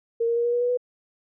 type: tone with pitch steps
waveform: sine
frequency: 462.1 / 467.2 / 472.4 / 477.6 / 482.8 / 488.2 / 493.6 Hz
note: A#4 / A#4 / A#4 / A#4 / B4 / B4 / B4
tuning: -15 / +4 / +23 / +42 / -39 / -20 / -1 cents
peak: -20 dBFS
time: 0.2-0.774 s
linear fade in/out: 10 ms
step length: 82 ms
effects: none